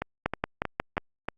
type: two click trains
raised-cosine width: 0.5 ms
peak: -10 / -14 dBFS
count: 5 / 5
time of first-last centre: 0.26-0.979 / 0.02-1.286 s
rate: 5.56 / 3.16 Hz
effects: Opus 48 kbps